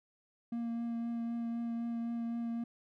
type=tone with vibrato; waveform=triangle; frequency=233.1 Hz; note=A#3; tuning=in tune; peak=-32 dBFS; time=0.52-2.64 s; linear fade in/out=5 ms; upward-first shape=triangle; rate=3.9 Hz; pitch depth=14 cents each way; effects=none